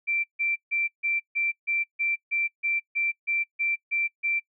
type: tone bursts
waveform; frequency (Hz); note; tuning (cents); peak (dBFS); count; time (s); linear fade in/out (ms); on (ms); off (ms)
sine; 2349; D7; 0; -23; 14; 0.07-4.4; 20; 170; 150
effects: noise-tail reverb RT60 0.1 s tail -25 dB re dry

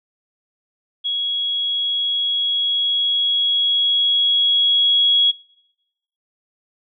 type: tone with level ramp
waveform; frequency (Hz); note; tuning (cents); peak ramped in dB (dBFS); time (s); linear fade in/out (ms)
sine; 3327; G#7; +2; -19 to -11; 1.04-5.32; 20
effects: noise-tail reverb RT60 1.0 s tail -25 dB re dry

